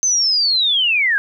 sine linear sweep, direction down, 6260 to 1568 Hz, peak -13 dBFS, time 0.03-1.18 s, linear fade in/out 0 ms, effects 9-bit

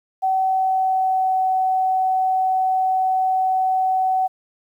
sine tone with pitch glide, 760 to 753 Hz, F#5 to F#5, +46 to +30 cents, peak -16 dBFS, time 0.22-4.28 s, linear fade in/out 20 ms, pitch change -16 cents, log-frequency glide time 0.34-1.44 s, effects 9-bit

